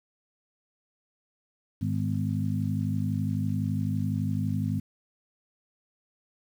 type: harmonic tone with a mistuned harmonic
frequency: 51.91 Hz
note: G#1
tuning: in tune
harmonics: 2 / 3 / 4 / 5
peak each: -29 / -31 / -32 / -33 dBFS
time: 1.81-4.8 s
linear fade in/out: 10 ms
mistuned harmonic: 5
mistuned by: -40 cents
effects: 9-bit